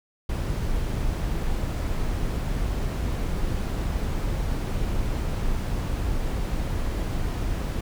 brown noise, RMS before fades -26 dBFS, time 0.29-7.81 s, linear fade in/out 5 ms, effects none

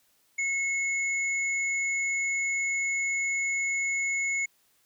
sine tone pair together, 2182 / 6927 Hz, C#7 / A8, -28 / -28 cents, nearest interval octave + minor sixth, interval 2000 cents, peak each -26 / -35 dBFS, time 0.38-4.46 s, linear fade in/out 10 ms, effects white hiss -67 dBFS RMS until 4.85 s

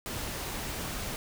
pink noise, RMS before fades -36 dBFS, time 0.06-1.16 s, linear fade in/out 0 ms, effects none

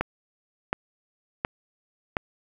click train, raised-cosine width 0.5 ms, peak -9 dBFS, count 4, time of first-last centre 0.01-2.168 s, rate 1.39 Hz, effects 8-bit

